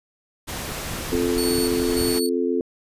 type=noise; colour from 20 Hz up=pink; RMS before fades=-30 dBFS; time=0.47-2.2 s; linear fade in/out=20 ms
type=click train; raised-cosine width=5 ms; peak=-20 dBFS; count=7; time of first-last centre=0.72-2.016 s; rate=4.63 Hz
type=chord; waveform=sine; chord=F major; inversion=second; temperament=just; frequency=261.9 / 349.2 / 436.5 Hz; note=C4 / F4 / A4; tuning=+2 / 0 / -14 cents; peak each=-24 dBFS; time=1.12-2.61 s; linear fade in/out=2 ms
type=tone with tremolo; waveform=20% pulse; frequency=4439 Hz; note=C#8; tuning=2 cents sharp; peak=-20 dBFS; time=1.38-2.29 s; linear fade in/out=0 ms; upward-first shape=square; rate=1.7 Hz; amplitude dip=65%
effects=resampled to 32000 Hz